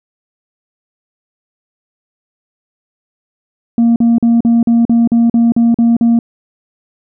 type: tone bursts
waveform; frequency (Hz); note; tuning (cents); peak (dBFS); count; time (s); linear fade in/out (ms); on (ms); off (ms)
sine; 233.1; A#3; 0; -4; 11; 3.78-6.19; 2; 180; 43
effects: tanh soft clip ceiling -5 dBFS